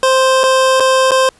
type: tone with dropouts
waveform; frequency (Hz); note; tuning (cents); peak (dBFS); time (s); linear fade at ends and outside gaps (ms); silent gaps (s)
25% pulse; 523.3; C5; 0; -5; 0.03-1.29; 1; 0.434-0.438 / 0.799-0.804 / 1.109-1.117
effects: pink hiss -49 dBFS RMS until 1.39 s + resampled to 24000 Hz